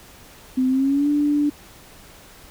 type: tone with pitch glide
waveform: sine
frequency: 257.8 to 292.7 Hz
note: C4 to D4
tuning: -26 to -6 cents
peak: -16 dBFS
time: 0.57-1.5 s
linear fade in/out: 10 ms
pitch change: +220 cents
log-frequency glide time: 0.68-1.09 s
effects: pink hiss -46 dBFS RMS until 2.5 s